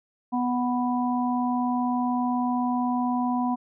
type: harmonic tone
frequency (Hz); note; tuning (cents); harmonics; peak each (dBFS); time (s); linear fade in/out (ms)
246.9; B3; 0; 1 / 3 / 4; -24 / -29 / -30; 0.32-3.56; 20
effects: none